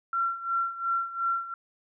sine tone with tremolo, 1363 Hz, F6, 43 cents flat, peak -23 dBFS, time 0.13-1.54 s, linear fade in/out 2 ms, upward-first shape sine, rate 2.8 Hz, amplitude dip 80%, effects none

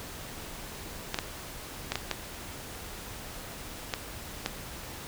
clicks, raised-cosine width 0.2 ms, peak -11 dBFS, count 7, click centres 1.144 / 1.188 / 1.92 / 1.956 / 2.113 / 3.938 / 4.461 s, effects pink hiss -42 dBFS RMS until 5.07 s

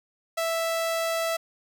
sawtooth tone, 659.3 Hz, E5, in tune, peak -21 dBFS, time 0.37-1.37 s, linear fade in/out 10 ms, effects 9-bit

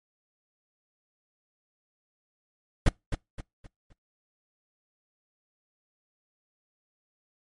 brown noise with echo, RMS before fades -18 dBFS, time 2.86-2.89 s, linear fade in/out 5 ms, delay 260 ms, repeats 4, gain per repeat -9 dB, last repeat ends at 3.93 s, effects noise-tail reverb RT60 0.2 s tail -26 dB re dry + MP3 48 kbps

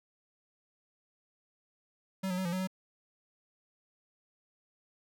square tone with pitch steps, 190.6 / 181.7 / 188.2 / 172.1 / 185.8 / 187.7 Hz, G3 / F#3 / F#3 / F3 / F#3 / F#3, -48 / -31 / +30 / -25 / +7 / +25 cents, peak -32 dBFS, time 2.23-2.674 s, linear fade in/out 10 ms, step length 74 ms, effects none

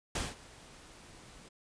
pink noise with ADSR envelope, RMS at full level -33 dBFS, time 0.15-1.49 s, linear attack 5 ms, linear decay 190 ms, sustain -21 dB, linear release 11 ms, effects resampled to 22050 Hz

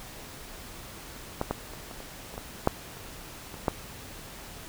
clicks, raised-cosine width 1 ms, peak -13 / -13 / -28 / -28 / -27 / -28 / -21 / -6 / -29 / -27 / -9 dBFS, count 11, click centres 1.414 / 1.51 / 1.736 / 1.912 / 2.004 / 2.341 / 2.379 / 2.674 / 2.97 / 3.542 / 3.682 s, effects pink hiss -44 dBFS RMS until 4.68 s

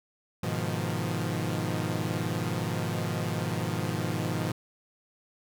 sawtooth chord, F half-diminished seventh, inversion first, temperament equal, 103.83 / 123.47 / 155.56 / 174.61 Hz, Ab2 / Cb3 / Eb3 / F3, 0 / 0 / 0 / 0 cents, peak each -30 dBFS, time 0.43-4.52 s, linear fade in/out 5 ms, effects none

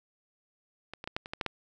clicks, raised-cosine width 0.3 ms, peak -24 / -24 / -20 / -15 / -25 / -19 / -15 / -15 dBFS, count 8, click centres 0.936 / 1.041 / 1.075 / 1.165 / 1.259 / 1.335 / 1.412 / 1.463 s, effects none

